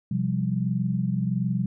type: chord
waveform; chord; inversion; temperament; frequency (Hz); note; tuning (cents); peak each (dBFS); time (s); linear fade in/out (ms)
sine; C suspended fourth; none; equal with one note detuned; 128.19 / 174.61 / 196; C3 / F3 / G3; -35 / 0 / 0; -27; 0.11-1.66; 5
effects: none